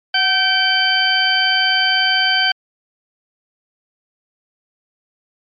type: harmonic tone with a mistuned harmonic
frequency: 773 Hz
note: G5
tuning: 24 cents flat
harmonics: 1 / 2 / 3 / 4 / 6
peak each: -22 / -17 / -23 / -17 / -20 dBFS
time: 0.14-2.52 s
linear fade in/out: 5 ms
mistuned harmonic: 1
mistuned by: -66 cents
effects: MP3 96 kbps